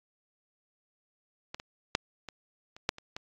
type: clicks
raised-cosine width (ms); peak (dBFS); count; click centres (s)
0.2; -20 / -25 / -7 / -23 / -30 / -8 / -27 / -20; 8; 1.545 / 1.599 / 1.951 / 2.287 / 2.765 / 2.891 / 2.984 / 3.165
effects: low-pass 7000 Hz 12 dB/octave + AAC 48 kbps